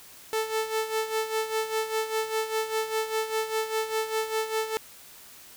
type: tone with tremolo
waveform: sawtooth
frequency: 440 Hz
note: A4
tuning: in tune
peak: -20 dBFS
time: 0.33-4.77 s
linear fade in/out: 0 ms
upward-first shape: sine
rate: 5 Hz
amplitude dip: 70%
effects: white hiss -49 dBFS RMS until 5.56 s